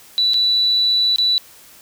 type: tone with dropouts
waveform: sine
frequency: 3957 Hz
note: B7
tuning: 3 cents sharp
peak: -13 dBFS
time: 0.18-1.38 s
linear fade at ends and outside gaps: 0 ms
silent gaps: 0.335-0.342 / 1.16-1.184 s
effects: white hiss -45 dBFS RMS until 1.81 s